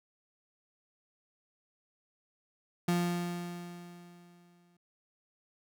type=tone with exponential decay; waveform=35% pulse; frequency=174.61 Hz; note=F3; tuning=in tune; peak=-24 dBFS; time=2.88-4.77 s; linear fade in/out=5 ms; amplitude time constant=410 ms; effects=none